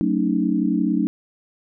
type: chord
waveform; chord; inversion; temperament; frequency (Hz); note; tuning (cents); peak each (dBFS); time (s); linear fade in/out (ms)
sine; D# half-diminished seventh; first; just; 186.68 / 224 / 280 / 311.1; F#3 / A3 / C#4 / D#4; +16 / +31 / +18 / 0; -23; 0.01-1.07; 0
effects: none